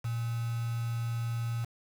sine tone with quantisation, 116.54 Hz, A#2, in tune, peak -30 dBFS, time 0.04-1.65 s, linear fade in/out 10 ms, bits 7, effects none

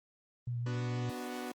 sine tone with vibrato, 120.2 Hz, B2, 46 cents flat, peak -33 dBFS, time 0.47-1.1 s, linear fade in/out 5 ms, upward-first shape triangle, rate 6.3 Hz, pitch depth 23 cents each way
sawtooth chord, B minor, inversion none, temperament equal, 246.9 / 293.7 / 370 Hz, B3 / D4 / F#4, 0 / 0 / 0 cents, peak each -37 / -42 / -40 dBFS, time 0.66-1.52 s, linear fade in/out 5 ms
effects Opus 24 kbps

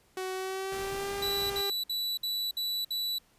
sawtooth tone with pitch glide, 374.4 to 399 Hz, F#4 to G4, +20 to +31 cents, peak -29 dBFS, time 0.17-1.7 s, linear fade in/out 2 ms, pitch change +111 cents, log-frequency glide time 0.32-1.13 s
pink noise, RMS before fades -43 dBFS, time 0.72-1.61 s, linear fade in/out 2 ms
45% pulse tone bursts, 3951 Hz, B7, in tune, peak -30 dBFS, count 6, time 1.22-3.185 s, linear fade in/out 5 ms, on 280 ms, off 57 ms
effects pink hiss -65 dBFS RMS until 3.38 s + resampled to 32000 Hz

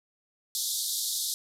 pink band-pass noise, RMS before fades -31 dBFS, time 0.55-1.34 s, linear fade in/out 0 ms, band 3500 to 14000 Hz, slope 96 dB/octave, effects none

